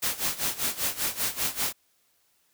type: noise with tremolo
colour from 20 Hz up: white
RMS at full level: -26 dBFS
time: 0.02-1.73 s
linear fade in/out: 10 ms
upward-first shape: sine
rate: 5.1 Hz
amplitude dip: 85%
effects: white hiss -68 dBFS RMS until 2.53 s